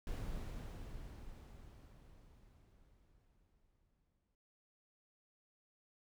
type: noise with exponential decay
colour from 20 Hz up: brown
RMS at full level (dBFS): -41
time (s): 0.07-4.35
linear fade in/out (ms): 1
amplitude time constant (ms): 930
effects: none